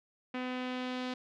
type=tone with low-pass filter sweep; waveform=sawtooth; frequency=252.8 Hz; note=B3; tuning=41 cents sharp; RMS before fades=-37 dBFS; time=0.34-1.14 s; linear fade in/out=5 ms; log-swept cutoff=2600 to 4000 Hz; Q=1.8; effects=none